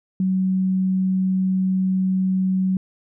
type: tone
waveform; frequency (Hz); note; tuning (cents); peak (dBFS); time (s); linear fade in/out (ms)
sine; 187.8; F#3; +26; -17; 0.2-2.77; 2
effects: none